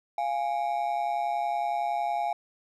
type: ring-modulated tone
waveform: triangle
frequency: 761 Hz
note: F#5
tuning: 48 cents sharp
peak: -21 dBFS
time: 0.18-2.33 s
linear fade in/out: 2 ms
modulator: 65.4 Hz
effects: none